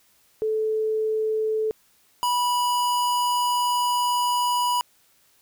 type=tone pair in turn; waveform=sine / square; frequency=436 / 978.8 Hz; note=A4 / B5; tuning=-16 / -16 cents; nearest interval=octave + major second; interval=1400 cents; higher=second; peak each=-21 dBFS; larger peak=neither; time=0.42-1.71 / 2.23-4.81 s; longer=second; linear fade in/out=0 ms; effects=white hiss -61 dBFS RMS until 5.41 s